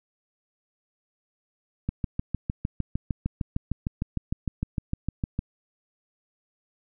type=click train; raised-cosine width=5 ms; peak=-14 dBFS; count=24; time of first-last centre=1.89-5.391 s; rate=6.57 Hz; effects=none